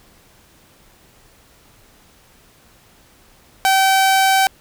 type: tone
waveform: sawtooth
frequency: 770 Hz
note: G5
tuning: 31 cents flat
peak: -8 dBFS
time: 3.65-4.47 s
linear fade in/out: 0 ms
effects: pink hiss -51 dBFS RMS until 4.6 s